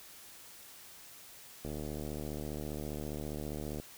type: click train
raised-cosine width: 2 ms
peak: -27 dBFS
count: 162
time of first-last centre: 1.65-3.8 s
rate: 74.9 Hz
effects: white hiss -53 dBFS RMS until 3.97 s